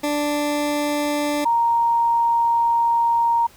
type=tone pair in turn; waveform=20% pulse / sine; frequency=293.7 / 932.4 Hz; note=D4 / A#5; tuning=0 / 0 cents; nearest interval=octave + minor sixth; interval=2000 cents; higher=second; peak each=-15 dBFS; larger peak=neither; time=0.03-1.45 / 1.45-3.47 s; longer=second; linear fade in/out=10 ms; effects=pink hiss -49 dBFS RMS until 3.56 s